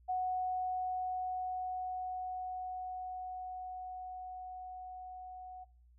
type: tone with level ramp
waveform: sine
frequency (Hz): 738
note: F#5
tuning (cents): -5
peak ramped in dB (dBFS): -31 to -45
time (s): 0.08-5.65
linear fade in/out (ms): 20
effects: noise-tail reverb RT60 0.5 s tail -24 dB re dry + added 60 Hz sine -60 dBFS peak until 5.98 s